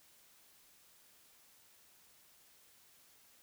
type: silence
effects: white hiss -65 dBFS RMS until 3.42 s